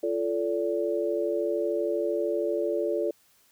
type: tone cluster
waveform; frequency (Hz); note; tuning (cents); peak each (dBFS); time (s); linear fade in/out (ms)
sine; 344.6 / 437.5 / 576; F4 / A4 / D5; -23 / -10 / -34; -29; 0.03-3.11; 5
effects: white hiss -63 dBFS RMS until 3.51 s